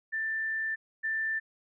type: tone pair in turn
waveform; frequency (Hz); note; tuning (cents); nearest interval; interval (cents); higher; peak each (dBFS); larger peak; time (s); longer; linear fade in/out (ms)
sine; 1775 / 1775; A6 / A6; +15 / +15; unison; 0; neither; -29 / -28; second; 0.12-0.76 / 1.03-1.4; first; 20
effects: none